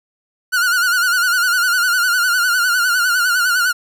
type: tone with vibrato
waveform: 45% pulse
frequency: 1447 Hz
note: F#6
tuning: 39 cents flat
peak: -13 dBFS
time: 0.52-3.73 s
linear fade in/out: 20 ms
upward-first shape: sine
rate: 9.9 Hz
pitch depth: 79 cents each way
effects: none